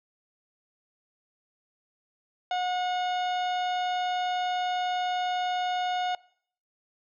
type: harmonic tone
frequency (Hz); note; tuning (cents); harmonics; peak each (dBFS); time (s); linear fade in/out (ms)
726; F#5; -33; 1 / 2 / 3 / 4 / 5 / 6 / 7 / 9; -26 / -38 / -42 / -40 / -40 / -52 / -54 / -55; 2.51-6.15; 2
effects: noise-tail reverb RT60 0.6 s tail -22 dB re dry